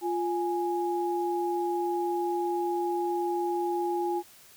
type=tone pair together; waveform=sine; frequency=349.2 / 830.6 Hz; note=F4 / G#5; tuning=0 / 0 cents; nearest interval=octave + minor third; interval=1500 cents; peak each=-28 / -30 dBFS; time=0.01-4.23 s; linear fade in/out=50 ms; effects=white hiss -54 dBFS RMS until 4.56 s